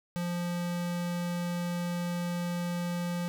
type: tone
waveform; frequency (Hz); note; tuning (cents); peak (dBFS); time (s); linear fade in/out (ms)
square; 174.61; F3; 0; -31; 0.16-3.28; 0
effects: none